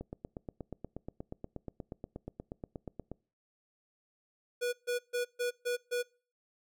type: click train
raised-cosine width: 2 ms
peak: -27 dBFS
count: 27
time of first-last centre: 0.01-3.116 s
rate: 8.37 Hz
type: tone bursts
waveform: square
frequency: 487.1 Hz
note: B4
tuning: 24 cents flat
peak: -31 dBFS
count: 6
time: 4.61-6.03 s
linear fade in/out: 20 ms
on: 120 ms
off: 140 ms
effects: noise-tail reverb RT60 0.4 s tail -25 dB re dry